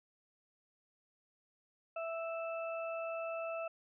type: harmonic tone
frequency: 659.3 Hz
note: E5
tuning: in tune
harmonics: 1 / 2 / 4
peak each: -38 / -45 / -47 dBFS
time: 1.96-3.68 s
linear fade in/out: 5 ms
effects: none